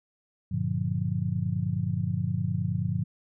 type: chord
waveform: sine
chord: G minor seventh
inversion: none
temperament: just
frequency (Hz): 98 / 117.6 / 147 / 176.4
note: G2 / Bb2 / D3 / F3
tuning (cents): 0 / +16 / +2 / +18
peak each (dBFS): -31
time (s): 0.51-3.04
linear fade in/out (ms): 10
effects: none